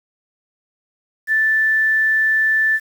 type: tone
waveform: sine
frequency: 1760 Hz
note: A6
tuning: in tune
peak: -13 dBFS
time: 1.27-2.8 s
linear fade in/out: 50 ms
effects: 7-bit